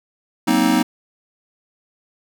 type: chord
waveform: square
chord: C half-diminished seventh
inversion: second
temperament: just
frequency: 188.37 / 235.5 / 261.6 / 314 Hz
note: Gb3 / Bb3 / C4 / Eb4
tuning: +31 / +18 / 0 / +16 cents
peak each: -24 / -20 / -20 / -19 dBFS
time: 0.47-0.83 s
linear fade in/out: 10 ms
effects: none